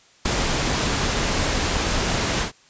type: noise with ADSR envelope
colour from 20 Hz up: pink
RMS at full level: -17 dBFS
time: 0.25-2.52 s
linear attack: 8 ms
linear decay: 4 ms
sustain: -5 dB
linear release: 100 ms
effects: white hiss -54 dBFS RMS until 2.69 s + resampled to 16000 Hz